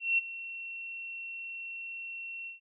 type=tone with ADSR envelope; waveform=sine; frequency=2719 Hz; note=F7; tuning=47 cents flat; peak=-22 dBFS; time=0-2.6 s; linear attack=180 ms; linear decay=20 ms; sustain=-16 dB; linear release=130 ms; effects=none